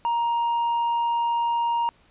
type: tone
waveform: triangle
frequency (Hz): 938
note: A#5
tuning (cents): +11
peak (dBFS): -19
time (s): 0.05-1.89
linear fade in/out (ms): 0
effects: pink hiss -59 dBFS RMS until 2.1 s + resampled to 8000 Hz